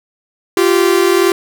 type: tone pair together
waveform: 45% pulse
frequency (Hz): 346.9 / 388.3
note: F4 / G4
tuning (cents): -12 / -16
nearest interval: major second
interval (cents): 196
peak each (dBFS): -12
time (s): 0.57-1.32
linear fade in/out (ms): 2
effects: none